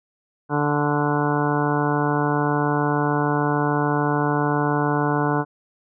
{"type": "harmonic tone with a mistuned harmonic", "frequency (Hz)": 146.83, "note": "D3", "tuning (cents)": 0, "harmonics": [1, 2, 3, 4, 5, 6, 7, 8, 9, 10], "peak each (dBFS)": [-24, -24, -26, -32, -28, -28, -28, -34, -34, -30], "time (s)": [0.49, 5.45], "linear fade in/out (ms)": 50, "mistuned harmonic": 8, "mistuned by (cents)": -54, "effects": []}